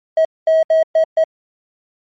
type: tone bursts at uneven times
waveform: triangle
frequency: 641 Hz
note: E5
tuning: 49 cents flat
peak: -6 dBFS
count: 5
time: 0.17-0.25 / 0.47-0.63 / 0.7-0.83 / 0.95-1.04 / 1.17-1.24 s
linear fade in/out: 5 ms
effects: tanh soft clip ceiling -5 dBFS + MP3 32 kbps